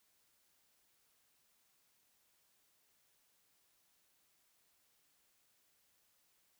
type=silence; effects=white hiss -75 dBFS RMS until 6.59 s